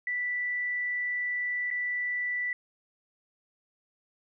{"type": "tone with dropouts", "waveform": "sine", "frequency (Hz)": 1971, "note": "B6", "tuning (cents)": -4, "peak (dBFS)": -28, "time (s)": [0.07, 2.53], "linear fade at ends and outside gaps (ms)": 2, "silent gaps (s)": [1.704, 1.711], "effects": []}